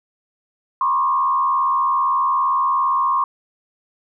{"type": "tone with frequency modulation", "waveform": "sine", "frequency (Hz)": 1076, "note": "C6", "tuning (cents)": 48, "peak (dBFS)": -15, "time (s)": [0.81, 3.24], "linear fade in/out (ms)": 2, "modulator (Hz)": 77.6, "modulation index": 0.89, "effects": []}